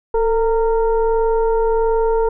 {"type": "tone with frequency modulation", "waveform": "sine", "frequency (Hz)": 449.3, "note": "A4", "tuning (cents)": 36, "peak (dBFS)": -13, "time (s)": [0.14, 2.29], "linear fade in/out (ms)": 5, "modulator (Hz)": 470, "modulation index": 0.8, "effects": []}